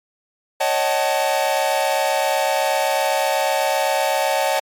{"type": "chord", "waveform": "45% pulse", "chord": "D# half-diminished seventh", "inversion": "third", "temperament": "equal with one note detuned", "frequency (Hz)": [554.4, 622.3, 757.3, 880], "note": ["C#5", "D#5", "F#5", "A5"], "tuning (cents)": [0, 0, 40, 0], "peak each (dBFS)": -23, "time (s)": [0.6, 4.6], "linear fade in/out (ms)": 10, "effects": ["AAC 64 kbps"]}